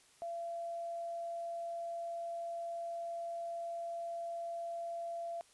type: tone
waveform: sine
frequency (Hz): 680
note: F5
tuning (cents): -46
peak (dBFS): -38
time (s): 0.22-5.41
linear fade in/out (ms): 0
effects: white hiss -65 dBFS RMS until 5.53 s + resampled to 24000 Hz